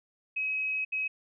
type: tone bursts at uneven times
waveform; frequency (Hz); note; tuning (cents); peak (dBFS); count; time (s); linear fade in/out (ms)
sine; 2548; D#7; +41; -28; 2; 0.36-0.85 / 0.92-1.08; 10
effects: none